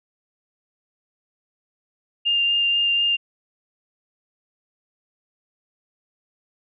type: tone with vibrato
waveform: sine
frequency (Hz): 2803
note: F7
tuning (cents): +6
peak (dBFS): -17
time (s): 2.25-3.17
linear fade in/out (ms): 20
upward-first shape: sine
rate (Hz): 4.1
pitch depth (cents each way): 9
effects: none